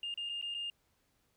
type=tone with dropouts; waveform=sine; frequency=2819 Hz; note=F7; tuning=16 cents sharp; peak=-35 dBFS; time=0.03-0.7 s; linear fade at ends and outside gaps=2 ms; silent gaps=0.141-0.175 / 0.291-0.295 / 0.414-0.425 / 0.542-0.547 s; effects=tanh soft clip ceiling -32 dBFS + pink hiss -75 dBFS RMS until 1.36 s